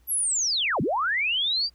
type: linear two-way sweep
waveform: sine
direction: down then up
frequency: 11870 to 111.9 to 4820 Hz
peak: -22 dBFS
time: 0.07-1.7 s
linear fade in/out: 50 ms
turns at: 0.81 s
effects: added 60 Hz sine -57 dBFS peak until 1.74 s + pink hiss -67 dBFS RMS until 1.74 s